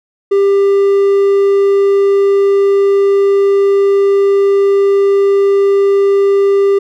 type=tone; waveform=triangle; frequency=397 Hz; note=G4; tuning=22 cents sharp; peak=-5 dBFS; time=0.31-6.79 s; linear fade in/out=10 ms; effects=none